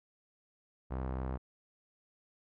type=tone with low-pass filter; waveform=sawtooth; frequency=64.7 Hz; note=C2; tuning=19 cents flat; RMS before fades=-37 dBFS; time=0.9-1.38 s; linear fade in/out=20 ms; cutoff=1100 Hz; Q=1.2; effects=none